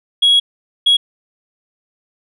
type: tone bursts at uneven times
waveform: sine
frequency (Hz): 3322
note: G#7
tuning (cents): 0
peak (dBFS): -6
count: 2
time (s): 0.22-0.4 / 0.86-0.97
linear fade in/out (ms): 10
effects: tanh soft clip ceiling -6 dBFS